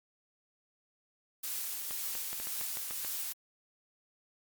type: noise with tremolo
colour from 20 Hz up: blue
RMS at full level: -36 dBFS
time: 1.43-3.33 s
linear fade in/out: 10 ms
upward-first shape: triangle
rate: 1.9 Hz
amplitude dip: 30%
type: clicks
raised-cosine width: 0.3 ms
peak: -26 dBFS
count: 9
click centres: 1.909 / 2.152 / 2.33 / 2.4 / 2.471 / 2.612 / 2.771 / 2.909 / 3.048 s
effects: Opus 48 kbps